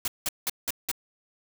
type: noise bursts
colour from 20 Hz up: white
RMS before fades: -28 dBFS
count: 5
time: 0.05-0.915 s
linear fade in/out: 2 ms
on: 29 ms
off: 180 ms
effects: none